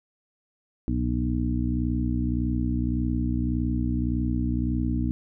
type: harmonic tone with a mistuned harmonic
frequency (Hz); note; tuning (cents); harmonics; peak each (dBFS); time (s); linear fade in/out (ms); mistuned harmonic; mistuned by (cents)
61.74; B1; 0; 1 / 2 / 3 / 4 / 5; -27 / -30 / -33 / -28 / -31; 0.88-5.11; 0; 1; +110
effects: none